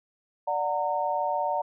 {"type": "chord", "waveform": "sine", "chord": "D augmented", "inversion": "none", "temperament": "just", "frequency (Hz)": [587.3, 734.2, 917.7], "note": ["D5", "F#5", "A#5"], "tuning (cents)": [0, -14, -27], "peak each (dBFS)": [-30, -29, -28], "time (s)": [0.47, 1.62], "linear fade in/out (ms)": 10, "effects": []}